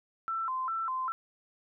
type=tone with vibrato; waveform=sine; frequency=1176 Hz; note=D6; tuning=2 cents sharp; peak=-30 dBFS; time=0.28-1.12 s; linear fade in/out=0 ms; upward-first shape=square; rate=2.5 Hz; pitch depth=220 cents each way; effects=none